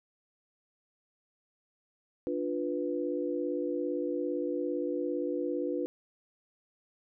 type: chord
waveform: sine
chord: B diminished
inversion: first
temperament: equal with one note detuned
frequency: 293.7 / 351.3 / 493.9 Hz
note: D4 / F4 / B4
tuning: 0 / +10 / 0 cents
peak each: -34 dBFS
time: 2.27-5.86 s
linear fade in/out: 0 ms
effects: none